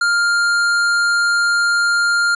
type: tone with tanh clipping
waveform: triangle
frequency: 1402 Hz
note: F6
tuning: 6 cents sharp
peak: -15 dBFS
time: 0.01-2.35 s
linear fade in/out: 5 ms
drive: 18 dB
effects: resampled to 24000 Hz